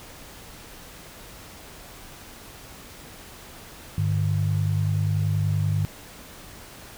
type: tone pair together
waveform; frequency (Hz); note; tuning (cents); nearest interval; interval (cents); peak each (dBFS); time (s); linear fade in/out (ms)
sine; 101.11 / 151.5; G#2 / D#3; -46 / -46; perfect fifth; 700; -22 / -25; 3.98-5.85; 0
effects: pink hiss -44 dBFS RMS until 6.97 s